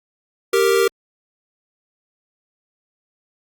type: tone pair together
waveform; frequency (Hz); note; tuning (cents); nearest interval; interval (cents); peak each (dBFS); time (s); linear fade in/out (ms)
square; 392 / 465.6; G4 / A#4; 0 / -2; minor third; 298; -17; 0.53-0.88; 5
effects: Opus 48 kbps